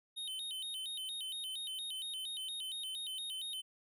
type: tone with vibrato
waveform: square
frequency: 3377 Hz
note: G#7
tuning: 28 cents sharp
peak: -40 dBFS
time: 0.16-3.62 s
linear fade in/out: 20 ms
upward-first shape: square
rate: 4.3 Hz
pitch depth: 170 cents each way
effects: none